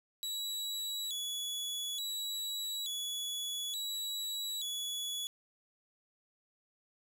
sawtooth tone with vibrato, 3640 Hz, A#7, 42 cents flat, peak -33 dBFS, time 0.23-5.27 s, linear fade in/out 0 ms, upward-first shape square, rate 0.57 Hz, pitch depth 120 cents each way, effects none

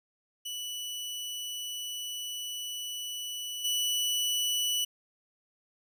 sawtooth tone with level steps, 2960 Hz, F#7, in tune, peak -32 / -24 dBFS, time 0.45-4.85 s, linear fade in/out 10 ms, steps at 3.64 s, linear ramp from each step 10 ms, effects none

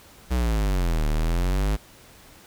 square exponential two-way sweep, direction down then up, 64.9 to 37 to 53 Hz, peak -21 dBFS, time 0.3-1.77 s, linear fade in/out 20 ms, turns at 1.07 s, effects pink hiss -50 dBFS RMS until 2.46 s

